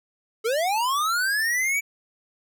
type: linear sweep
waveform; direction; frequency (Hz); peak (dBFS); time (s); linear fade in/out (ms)
square; up; 420.9 to 2314; -22; 0.44-1.81; 20
effects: none